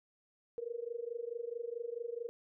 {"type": "tone with amplitude modulation", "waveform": "sine", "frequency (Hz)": 471, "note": "A#4", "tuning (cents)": 18, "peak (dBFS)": -34, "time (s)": [0.58, 2.29], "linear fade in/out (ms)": 0, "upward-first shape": "sine", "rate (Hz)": 24.6, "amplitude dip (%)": 90, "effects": []}